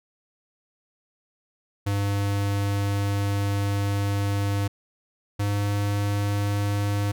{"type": "tone pair in turn", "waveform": "square", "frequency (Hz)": [100.5, 101.79], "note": ["G2", "G#2"], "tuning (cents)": [44, -34], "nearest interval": "unison", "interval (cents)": 22, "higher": "second", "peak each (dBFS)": -23, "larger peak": "neither", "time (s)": [[1.86, 4.68], [5.39, 7.12]], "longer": "first", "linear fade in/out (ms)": 10, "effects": []}